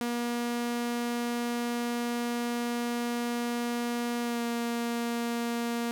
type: tone with pitch glide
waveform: sawtooth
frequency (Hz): 238.7 to 235.3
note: A#3 to A#3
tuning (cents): +41 to +16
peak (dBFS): -25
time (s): 0.01-5.91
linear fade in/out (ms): 0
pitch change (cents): -25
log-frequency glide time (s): 4.21-4.42
effects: none